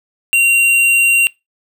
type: tone with hard clipping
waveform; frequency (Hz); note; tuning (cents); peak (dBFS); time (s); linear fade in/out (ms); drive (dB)
sine; 2759; F7; -22; -10; 0.33-1.27; 0; 11
effects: noise-tail reverb RT60 0.2 s tail -22 dB re dry